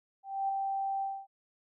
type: tone with ADSR envelope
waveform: sine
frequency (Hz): 782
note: G5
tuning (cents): -4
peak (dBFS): -27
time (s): 0.23-1.27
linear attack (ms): 260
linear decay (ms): 4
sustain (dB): -3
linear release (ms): 250
effects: none